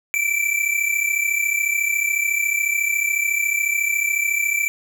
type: tone pair together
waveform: square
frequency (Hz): 2315 / 2349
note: D7 / D7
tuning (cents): -25 / 0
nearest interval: unison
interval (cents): 25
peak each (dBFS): -22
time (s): 0.14-4.68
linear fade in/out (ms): 0
effects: 8-bit